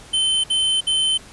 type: tone bursts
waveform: square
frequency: 3075 Hz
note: G7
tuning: 34 cents flat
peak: -17 dBFS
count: 3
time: 0.13-1.178 s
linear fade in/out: 10 ms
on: 310 ms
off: 59 ms
effects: pink hiss -43 dBFS RMS until 1.32 s + resampled to 24000 Hz